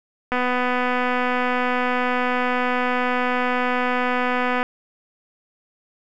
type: click train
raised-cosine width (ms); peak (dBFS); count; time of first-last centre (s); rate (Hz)
0.5; -8; 1074; 0.32-4.629; 249
effects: none